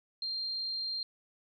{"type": "tone", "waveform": "sine", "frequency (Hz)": 4186, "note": "C8", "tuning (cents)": 0, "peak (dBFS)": -33, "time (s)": [0.22, 1.03], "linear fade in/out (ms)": 2, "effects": []}